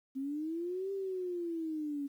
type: linear two-way sweep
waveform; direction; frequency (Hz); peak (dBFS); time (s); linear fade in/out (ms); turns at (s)
sine; up then down; 261.6 to 395.4 to 277.7; -34; 0.15-2.08; 20; 0.92
effects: 11-bit